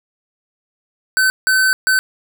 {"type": "tone bursts at uneven times", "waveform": "square", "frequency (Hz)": 1527, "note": "G6", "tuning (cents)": -46, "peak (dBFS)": -12, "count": 3, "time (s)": [[1.17, 1.3], [1.47, 1.73], [1.87, 1.99]], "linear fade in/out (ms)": 0, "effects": []}